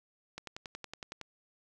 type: click train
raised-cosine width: 0.2 ms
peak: -24 dBFS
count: 10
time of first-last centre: 0.38-1.213 s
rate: 10.8 Hz
effects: none